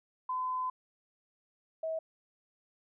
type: tone pair in turn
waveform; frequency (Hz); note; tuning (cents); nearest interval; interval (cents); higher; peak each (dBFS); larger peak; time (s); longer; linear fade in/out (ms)
sine; 1018 / 642.9; C6 / E5; -48 / -43; minor sixth; 795; first; -31 / -32; first; 0.29-0.7 / 1.83-1.99; first; 5
effects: none